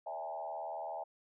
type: tone with frequency modulation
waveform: sine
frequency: 736 Hz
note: F#5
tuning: 9 cents flat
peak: -38 dBFS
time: 0.06-1.04 s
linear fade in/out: 10 ms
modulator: 79 Hz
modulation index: 1.9
effects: none